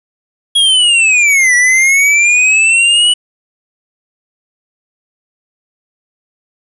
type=linear two-way sweep; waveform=square; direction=down then up; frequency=3322 to 1936 to 2962 Hz; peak=-7 dBFS; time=0.55-3.14 s; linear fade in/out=10 ms; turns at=1.55 s; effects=resampled to 24000 Hz + 7-bit